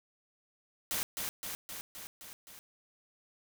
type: noise with echo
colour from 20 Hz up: white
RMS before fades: -34 dBFS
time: 0.91-1.03 s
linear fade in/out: 0 ms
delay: 260 ms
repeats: 6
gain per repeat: -3 dB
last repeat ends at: 2.59 s
effects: none

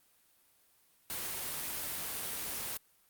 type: noise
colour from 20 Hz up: white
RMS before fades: -38 dBFS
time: 1.1-2.77 s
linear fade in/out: 0 ms
effects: white hiss -68 dBFS RMS until 3.09 s + Opus 32 kbps

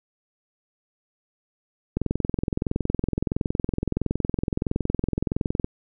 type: click train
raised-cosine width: 3 ms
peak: -10 dBFS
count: 80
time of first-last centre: 1.97-5.644 s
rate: 21.5 Hz
effects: none

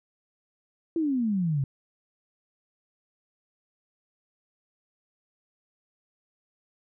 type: exponential sweep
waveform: sine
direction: down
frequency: 340.6 to 131.1 Hz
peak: -23 dBFS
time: 0.96-1.64 s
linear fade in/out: 2 ms
effects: none

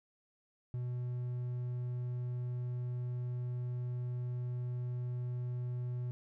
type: tone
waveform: triangle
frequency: 123.3 Hz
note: B2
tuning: 2 cents flat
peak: -33 dBFS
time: 0.74-6.11 s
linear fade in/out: 0 ms
effects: none

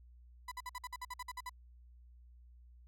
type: tone bursts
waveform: 35% pulse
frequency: 996 Hz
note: B5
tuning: 14 cents sharp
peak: -39 dBFS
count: 12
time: 0.48-1.495 s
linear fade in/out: 5 ms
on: 36 ms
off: 53 ms
effects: added 60 Hz sine -56 dBFS peak until 2.87 s

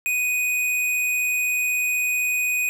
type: tone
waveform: square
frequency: 2489 Hz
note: D#7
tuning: in tune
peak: -21 dBFS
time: 0.06-2.69 s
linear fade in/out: 0 ms
effects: none

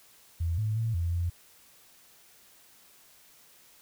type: tone with pitch steps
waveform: sine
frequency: 83.8 / 108 / 113.1 / 85.1 / 86.4 Hz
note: E2 / A2 / A2 / F2 / F2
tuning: +29 / -32 / +48 / -44 / -18 cents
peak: -26 dBFS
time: 0.4-1.3 s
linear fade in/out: 10 ms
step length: 180 ms
effects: white hiss -58 dBFS RMS until 3.81 s

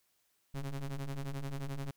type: ring-modulated tone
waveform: square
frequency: 68.4 Hz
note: C#2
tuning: 23 cents flat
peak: -34 dBFS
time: 0.54-1.91 s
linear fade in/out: 5 ms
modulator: 74.1 Hz
effects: white hiss -75 dBFS RMS until 1.96 s

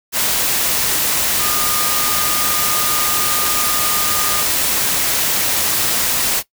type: tone in noise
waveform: sine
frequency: 1220 Hz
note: D#6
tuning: 34 cents flat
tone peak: -24 dBFS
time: 1.38-4.46 s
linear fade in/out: 50 ms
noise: white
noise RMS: -17 dBFS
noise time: 0.12-6.43 s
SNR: -10 dB
effects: noise-tail reverb RT60 0.1 s tail -18 dB re dry

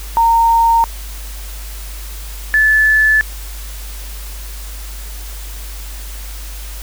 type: tone pair in turn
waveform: sine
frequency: 920 / 1736.7 Hz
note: A#5 / A6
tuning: -23 / -23 cents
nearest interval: major seventh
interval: 1100 cents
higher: second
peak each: -8 dBFS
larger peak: neither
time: 0.17-0.84 / 2.54-3.21 s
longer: neither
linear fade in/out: 0 ms
effects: added 50 Hz sine -26 dBFS peak until 6.82 s + white hiss -34 dBFS RMS until 6.82 s

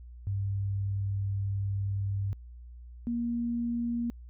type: tone pair in turn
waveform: sine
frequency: 99 / 236.3 Hz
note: G2 / A#3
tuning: +18 / +24 cents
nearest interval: octave + minor third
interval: 1506 cents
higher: second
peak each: -28 dBFS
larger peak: neither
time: 0.27-2.33 / 3.07-4.1 s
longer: first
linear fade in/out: 0 ms
effects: added 60 Hz sine -44 dBFS peak until 4.29 s

